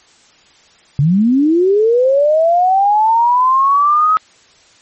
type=linear sweep; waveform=sine; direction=up; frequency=133.4 to 1281 Hz; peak=-8 dBFS; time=0.99-4.17 s; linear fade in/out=0 ms; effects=white hiss -48 dBFS RMS until 4.81 s + MP3 32 kbps